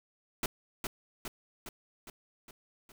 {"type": "noise with echo", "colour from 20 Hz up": "pink", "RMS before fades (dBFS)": -32, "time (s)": [0.43, 0.46], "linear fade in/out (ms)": 2, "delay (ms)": 410, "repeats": 6, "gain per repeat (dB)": -4, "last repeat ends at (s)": 2.92, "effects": []}